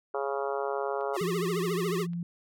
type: harmonic tone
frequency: 138.59 Hz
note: C#3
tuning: in tune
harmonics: 3 / 4 / 5 / 6 / 7 / 8 / 9 / 10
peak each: -32 / -34 / -36 / -38 / -39 / -40 / -41 / -42 dBFS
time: 0.14-1.17 s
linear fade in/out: 5 ms
type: click train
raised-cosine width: 0.3 ms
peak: -39 dBFS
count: 6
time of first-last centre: 1.01-2.134 s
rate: 4.45 Hz
type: tone with vibrato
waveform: square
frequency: 389.7 Hz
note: G4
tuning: 10 cents flat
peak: -29 dBFS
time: 1.13-2.07 s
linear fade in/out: 50 ms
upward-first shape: triangle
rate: 14 Hz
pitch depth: 200 cents each way
type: tone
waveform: sine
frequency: 172 Hz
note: F3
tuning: 26 cents flat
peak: -30 dBFS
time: 1.21-2.23 s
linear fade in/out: 2 ms
effects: MP3 96 kbps